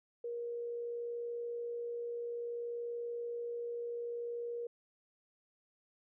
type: tone with amplitude modulation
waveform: sine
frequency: 473.6 Hz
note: A#4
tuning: 27 cents sharp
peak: -36 dBFS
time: 0.24-4.67 s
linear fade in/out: 5 ms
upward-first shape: sine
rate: 60.6 Hz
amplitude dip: 25%
effects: none